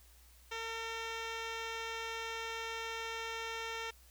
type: tone with low-pass filter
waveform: 10% pulse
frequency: 453.6 Hz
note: A#4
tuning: 47 cents flat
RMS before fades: -41 dBFS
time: 0.51-3.91 s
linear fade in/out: 10 ms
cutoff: 4600 Hz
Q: 2.6
effects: added 60 Hz sine -60 dBFS peak until 4.1 s + white hiss -64 dBFS RMS until 4.1 s